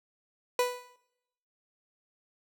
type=tone with exponential decay; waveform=30% pulse; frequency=493.9 Hz; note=B4; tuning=in tune; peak=-19 dBFS; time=0.59-0.96 s; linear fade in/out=2 ms; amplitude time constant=79 ms; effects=noise-tail reverb RT60 0.9 s tail -21 dB re dry